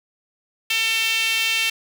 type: tone with high-pass filter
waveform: sawtooth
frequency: 448.6 Hz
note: A4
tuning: 34 cents sharp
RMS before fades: -21 dBFS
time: 0.7-1.7 s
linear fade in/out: 5 ms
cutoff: 2700 Hz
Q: 3.8
effects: none